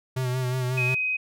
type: tone with vibrato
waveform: square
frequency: 127.2 Hz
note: C3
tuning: 48 cents flat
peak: -25 dBFS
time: 0.16-0.95 s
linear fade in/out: 10 ms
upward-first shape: sine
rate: 5.5 Hz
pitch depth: 37 cents each way
type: tone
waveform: sine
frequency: 2517 Hz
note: D#7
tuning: 19 cents sharp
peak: -23 dBFS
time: 0.77-1.17 s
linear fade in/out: 10 ms
effects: none